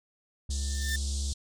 triangle tone with vibrato, 69.3 Hz, C#2, in tune, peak -27 dBFS, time 0.49-1.33 s, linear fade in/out 5 ms, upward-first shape sine, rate 17 Hz, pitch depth 9 cents each way
sawtooth tone with exponential growth, 1786 Hz, A6, 25 cents sharp, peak -25 dBFS, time 0.5-0.96 s, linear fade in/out 5 ms, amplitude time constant 98 ms
white band-pass noise, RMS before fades -40 dBFS, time 0.5-1.34 s, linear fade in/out 10 ms, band 3500 to 8600 Hz, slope 48 dB/octave
effects none

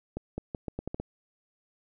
accelerating click train, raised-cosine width 2 ms, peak -20 dBFS, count 8, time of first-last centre 0.17-1 s, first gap 210 ms, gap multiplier 0.8, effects none

